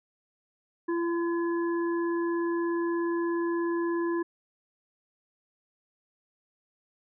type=harmonic tone; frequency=339.6 Hz; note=F4; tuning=48 cents flat; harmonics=1 / 3 / 5; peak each=-26 / -36 / -40 dBFS; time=0.88-4.23 s; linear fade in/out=10 ms; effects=none